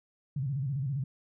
sine tone with vibrato, 136.1 Hz, C#3, 31 cents flat, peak -29 dBFS, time 0.36-1.04 s, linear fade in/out 5 ms, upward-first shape square, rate 15 Hz, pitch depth 120 cents each way, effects none

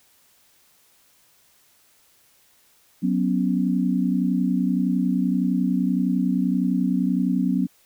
sine chord, F# suspended fourth, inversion none, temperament just, 185 / 246.7 / 277.5 Hz, F#3 / B3 / C#4, 0 / -2 / +2 cents, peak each -22 / -23 / -25 dBFS, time 3.02-7.67 s, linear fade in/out 20 ms, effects white hiss -59 dBFS RMS until 7.85 s

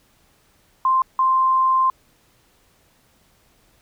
sine tone pair in turn, 1046.5 / 1046.5 Hz, C6 / C6, 0 / 0 cents, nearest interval unison, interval 0 cents, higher neither, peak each -14 dBFS, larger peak neither, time 0.85-1.02 / 1.19-1.9 s, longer second, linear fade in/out 2 ms, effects pink hiss -59 dBFS RMS until 3.81 s

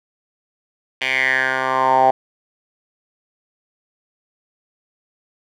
10% pulse tone with band-pass filter sweep, 131.1 Hz, C3, 4 cents sharp, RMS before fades -17 dBFS, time 1.01-2.11 s, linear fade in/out 5 ms, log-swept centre 2600 to 750 Hz, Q 5.8, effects none

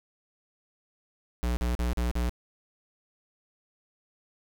square tone bursts, 60.1 Hz, B1, 46 cents flat, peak -26 dBFS, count 5, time 1.43-2.294 s, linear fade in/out 0 ms, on 140 ms, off 41 ms, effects none

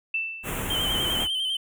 sine tone with exponential decay, 2660 Hz, E7, 15 cents sharp, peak -22 dBFS, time 0.14-0.83 s, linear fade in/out 5 ms, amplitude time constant 150 ms
pink band-stop noise, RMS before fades -30 dBFS, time 0.43-1.28 s, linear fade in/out 50 ms, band 3200 to 6900 Hz, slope 48 dB/octave
triangle tone with vibrato, 3100 Hz, G7, 20 cents flat, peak -23 dBFS, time 0.7-1.57 s, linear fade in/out 5 ms, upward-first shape square, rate 10 Hz, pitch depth 35 cents each way
effects none

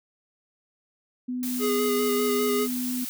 sine tone, 250 Hz, B3, 21 cents sharp, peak -27 dBFS, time 1.28-3.05 s, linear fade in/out 10 ms
blue noise, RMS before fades -34 dBFS, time 1.43-3.09 s, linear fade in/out 0 ms
square tone with vibrato, 413.8 Hz, G#4, 6 cents flat, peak -24 dBFS, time 1.59-2.68 s, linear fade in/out 50 ms, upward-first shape square, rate 5 Hz, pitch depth 17 cents each way
effects none

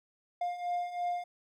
triangle beating tone pair, 704 / 707 Hz, F5 / F5, +14 / +21 cents, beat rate 3 Hz, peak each -36 / -31 dBFS, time 0.41-1.24 s, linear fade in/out 5 ms, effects none

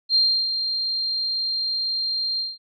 sine tone with ADSR envelope, 4186 Hz, C8, in tune, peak -14 dBFS, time 0.09-2.58 s, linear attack 60 ms, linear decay 320 ms, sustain -8 dB, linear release 190 ms, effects none

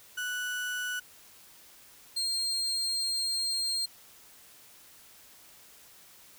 35% pulse tone pair in turn, 1480 / 4202 Hz, F#6 / C8, 0 / +7 cents, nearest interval octave + tritone, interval 1807 cents, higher second, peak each -30 / -27 dBFS, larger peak second, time 0.17-1 / 2.16-3.86 s, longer second, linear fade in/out 10 ms, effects white hiss -55 dBFS RMS until 6.38 s

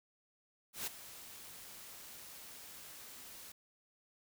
white noise with ADSR envelope, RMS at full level -38 dBFS, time 0.73-3.52 s, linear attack 140 ms, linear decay 11 ms, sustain -14 dB, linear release 4 ms, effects none

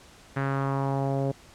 sawtooth tone with low-pass filter sweep, 136.9 Hz, C#3, 21 cents flat, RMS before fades -27 dBFS, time 0.36-1.32 s, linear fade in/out 10 ms, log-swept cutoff 1700 to 550 Hz, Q 2.5, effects pink hiss -52 dBFS RMS until 1.54 s + low-pass 9000 Hz 12 dB/octave

